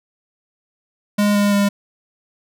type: tone with pitch steps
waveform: square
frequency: 206 / 203.9 / 201.8 Hz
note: G#3 / G#3 / G#3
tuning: -14 / -32 / -49 cents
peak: -14 dBFS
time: 1.18-1.69 s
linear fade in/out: 10 ms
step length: 170 ms
effects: none